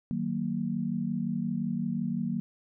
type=chord; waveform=sine; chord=D# minor; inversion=none; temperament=equal with one note detuned; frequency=155.56 / 187.47 / 233.1 Hz; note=D#3 / F#3 / A#3; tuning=0 / +23 / 0 cents; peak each=-35 / -32 / -31 dBFS; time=0.11-2.4 s; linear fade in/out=0 ms; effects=none